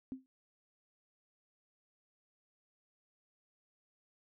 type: tone with exponential decay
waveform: sine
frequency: 261.6 Hz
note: C4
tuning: in tune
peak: -35 dBFS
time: 0.12-0.26 s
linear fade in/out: 0 ms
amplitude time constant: 29 ms
effects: none